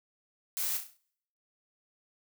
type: noise with echo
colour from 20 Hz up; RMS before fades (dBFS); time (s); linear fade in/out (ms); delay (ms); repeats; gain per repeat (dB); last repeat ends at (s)
blue; -33; 0.57-0.77; 0; 33; 6; -6; 0.968
effects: noise-tail reverb RT60 0.7 s tail -26 dB re dry